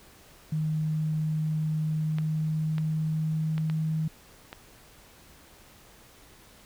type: tone with pitch glide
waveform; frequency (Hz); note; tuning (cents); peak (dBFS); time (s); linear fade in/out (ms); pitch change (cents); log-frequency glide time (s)
sine; 155.56 to 157.64; D#3 to D#3; 0 to +23; -25; 0.52-4.08; 5; +23; 1.92-3.77
type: clicks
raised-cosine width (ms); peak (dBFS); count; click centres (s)
0.3; -23; 5; 2.185 / 2.782 / 3.58 / 3.699 / 4.529
effects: pink hiss -54 dBFS RMS until 6.65 s